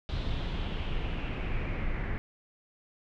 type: noise with low-pass filter sweep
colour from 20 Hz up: brown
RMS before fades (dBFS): -32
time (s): 0.09-2.18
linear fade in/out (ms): 0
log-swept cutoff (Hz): 3800 to 2000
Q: 3.7
effects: none